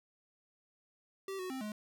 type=tone with pitch steps; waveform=square; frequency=387.6 / 369.4 / 262.7 / 211.4 Hz; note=G4 / F#4 / C4 / G#3; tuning=-20 / -3 / +7 / +31 cents; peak=-39 dBFS; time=1.28-1.72 s; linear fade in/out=2 ms; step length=110 ms; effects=none